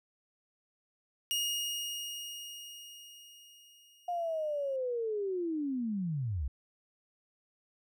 sawtooth tone with exponential decay, 2862 Hz, F7, 42 cents sharp, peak -26 dBFS, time 1.31-4.76 s, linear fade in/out 0 ms, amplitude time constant 750 ms
sine linear sweep, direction down, 714 to 59 Hz, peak -31 dBFS, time 4.08-6.48 s, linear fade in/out 5 ms
effects none

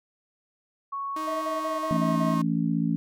sine tone with pitch glide, 1108.7 to 1081.5 Hz, C#6 to C#6, 0 to -43 cents, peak -29 dBFS, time 0.92-2.42 s, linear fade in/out 10 ms, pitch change -43 cents, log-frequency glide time 1.56-2.15 s
sawtooth tone with vibrato, 311.1 Hz, D#4, in tune, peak -30 dBFS, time 1.16-2.42 s, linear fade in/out 5 ms, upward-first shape sine, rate 4.6 Hz, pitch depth 12 cents each way
triangle tone bursts, 640 Hz, D#5, 49 cents sharp, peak -28 dBFS, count 6, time 1.27-2.345 s, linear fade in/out 10 ms, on 150 ms, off 35 ms
harmonic tone, 55.9 Hz, A1, 28 cents sharp, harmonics 3 / 4 / 5, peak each -26 / -27 / -28 dBFS, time 1.91-2.96 s, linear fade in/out 0 ms
effects none

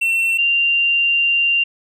triangle / sine tone pair in turn, 2705 / 2779 Hz, E7 / F7, +44 / -9 cents, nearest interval unison, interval 47 cents, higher second, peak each -13 dBFS, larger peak neither, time 0.01-0.38 / 0.38-1.64 s, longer second, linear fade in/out 10 ms, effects none

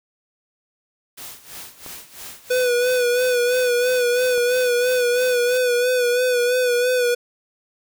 white noise with tremolo, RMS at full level -35 dBFS, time 1.17-5.58 s, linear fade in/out 10 ms, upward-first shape sine, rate 3 Hz, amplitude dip 80%
clicks, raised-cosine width 1 ms, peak -24 dBFS, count 2, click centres 1.863 / 4.379 s
square tone with vibrato, 493.9 Hz, B4, in tune, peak -17 dBFS, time 2.5-7.15 s, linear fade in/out 10 ms, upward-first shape sine, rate 3 Hz, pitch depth 43 cents each way
effects none

